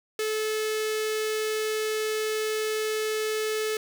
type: tone with notch filter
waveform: sawtooth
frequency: 432.9 Hz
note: A4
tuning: 28 cents flat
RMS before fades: -28 dBFS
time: 0.19-3.77 s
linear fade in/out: 2 ms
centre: 900 Hz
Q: 1.2
effects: none